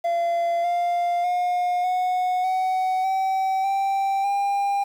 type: tone with pitch steps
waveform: triangle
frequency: 684 / 699.6 / 715.5 / 731.8 / 748.5 / 765.5 / 783 / 800.8 Hz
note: F5 / F5 / F5 / F#5 / F#5 / G5 / G5 / G5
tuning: -36 / +3 / +42 / -19 / +20 / -41 / -2 / +37 cents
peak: -18 dBFS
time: 0.04-4.84 s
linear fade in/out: 10 ms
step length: 600 ms
effects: 8-bit